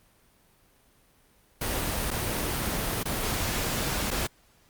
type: noise with dropouts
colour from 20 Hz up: pink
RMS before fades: -29 dBFS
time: 1.61-4.27 s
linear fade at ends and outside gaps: 5 ms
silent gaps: 2.106-2.112 / 3.032-3.054 / 4.106-4.112 s
effects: pink hiss -62 dBFS RMS until 4.69 s + Opus 32 kbps